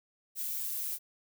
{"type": "noise with amplitude modulation", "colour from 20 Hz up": "violet", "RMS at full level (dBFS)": -34, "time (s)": [0.35, 0.99], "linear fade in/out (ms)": 50, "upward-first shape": "sine", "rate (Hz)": 147, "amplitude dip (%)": 35, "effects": []}